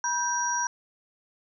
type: tone cluster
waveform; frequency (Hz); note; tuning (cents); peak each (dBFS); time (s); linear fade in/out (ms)
sine; 969 / 1565 / 5750; B5 / G6 / F8; -33 / -3 / +50; -28 / -31 / -29; 0.04-0.67; 2
effects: none